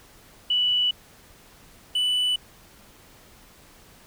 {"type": "tone pair in turn", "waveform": ["sine", "triangle"], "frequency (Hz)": [2960, 2979], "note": ["F#7", "F#7"], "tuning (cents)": [0, 11], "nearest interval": "unison", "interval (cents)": 11, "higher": "second", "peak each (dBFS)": -19, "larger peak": "neither", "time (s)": [[0.5, 0.91], [1.95, 2.36]], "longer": "neither", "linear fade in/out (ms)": 5, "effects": ["pink hiss -52 dBFS RMS until 4.06 s"]}